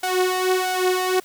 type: tone with flanger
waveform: sawtooth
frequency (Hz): 369.3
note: F#4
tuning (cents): -3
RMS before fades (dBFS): -21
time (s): 0.03-1.2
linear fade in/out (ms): 5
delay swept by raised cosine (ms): 1.3 to 3.8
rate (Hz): 1.5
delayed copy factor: +0.7
effects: white hiss -49 dBFS RMS until 1.24 s